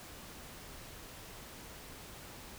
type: silence
effects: pink hiss -50 dBFS RMS until 2.58 s